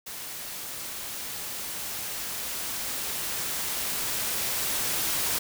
white noise with level ramp, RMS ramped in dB -38 to -27 dBFS, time 0.06-5.39 s, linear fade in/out 10 ms, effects none

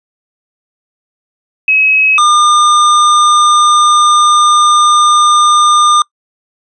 sine / square tone pair in turn, 2558 / 1207.2 Hz, D#7 / D6, +47 / +47 cents, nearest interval octave + minor second, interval 1300 cents, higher first, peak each -6 dBFS, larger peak neither, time 1.68-2.18 / 2.18-6.02 s, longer second, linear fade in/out 2 ms, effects noise-tail reverb RT60 0.1 s tail -25 dB re dry + resampled to 22050 Hz

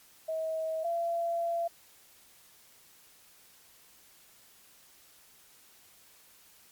sine tone pair in turn, 640 / 679.1 Hz, D#5 / F5, +49 / -49 cents, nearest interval minor second, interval 102 cents, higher second, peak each -30 / -28 dBFS, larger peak second, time 0.28-0.84 / 0.84-1.68 s, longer second, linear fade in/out 10 ms, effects white hiss -59 dBFS RMS until 6.71 s + MP3 96 kbps

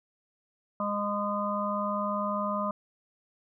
harmonic tone, 205.1 Hz, G#3, 21 cents flat, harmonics 1 / 3 / 5 / 6, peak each -33 / -33 / -33 / -33 dBFS, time 0.8-2.71 s, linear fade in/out 2 ms, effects none

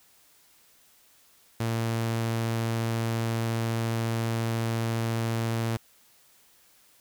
sawtooth tone, 114.3 Hz, A#2, 34 cents flat, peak -22 dBFS, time 1.6-5.77 s, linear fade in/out 5 ms, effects white hiss -60 dBFS RMS until 7 s

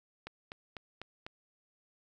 click train, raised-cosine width 0.3 ms, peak -26 dBFS, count 5, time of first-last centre 0.27-1.265 s, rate 4.02 Hz, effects none

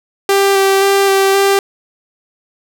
sawtooth tone with vibrato, 392 Hz, G4, in tune, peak -5 dBFS, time 0.29-1.59 s, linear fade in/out 2 ms, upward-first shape square, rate 1.9 Hz, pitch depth 12 cents each way, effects none

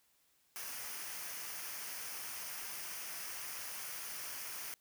white noise with comb filter, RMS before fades -44 dBFS, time 0.56-4.74 s, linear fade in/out 0 ms, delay 0.26 ms, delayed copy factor -0.55, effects white hiss -73 dBFS RMS until 4.8 s

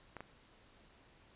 clicks, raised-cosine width 0.5 ms, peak -30 dBFS, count 2, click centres 0.167 / 0.206 s, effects pink hiss -64 dBFS RMS until 1.35 s + resampled to 8000 Hz

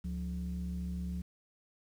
sine tone pair together, 71.1 / 178.54 Hz, C#2 / F3, +45 / +38 cents, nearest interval octave + major third, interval 1593 cents, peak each -36 / -36 dBFS, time 0.04-1.22 s, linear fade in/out 10 ms, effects tanh soft clip ceiling -30 dBFS + 10-bit

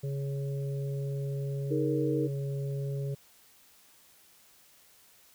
harmonic tone, 138.59 Hz, C#3, in tune, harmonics 1 / 3 / 4, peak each -31 / -40 / -45 dBFS, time 0.03-3.15 s, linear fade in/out 10 ms
sine chord, D# suspended fourth, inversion none, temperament equal, 311.1 / 415.3 / 466.2 Hz, D#4 / G#4 / A#4, 0 / 0 / 0 cents, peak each -30 / -31 / -31 dBFS, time 1.7-2.28 s, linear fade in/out 20 ms
effects white hiss -60 dBFS RMS until 5.34 s

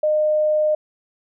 sine tone, 611 Hz, D#5, 32 cents flat, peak -15 dBFS, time 0.03-0.75 s, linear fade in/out 5 ms, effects none

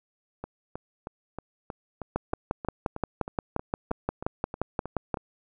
two click trains, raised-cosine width 1 ms, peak -12 / -21 dBFS, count 18 / 16, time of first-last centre 2.16-5.142 / 0.44-5.172 s, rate 5.7 / 3.17 Hz, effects none

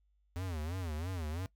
square tone with vibrato, 84.3 Hz, E2, 39 cents sharp, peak -37 dBFS, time 0.36-1.46 s, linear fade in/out 0 ms, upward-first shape sine, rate 3 Hz, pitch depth 200 cents each way, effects noise-tail reverb RT60 0.1 s tail -20 dB re dry + added 50 Hz sine -69 dBFS peak until 1.55 s

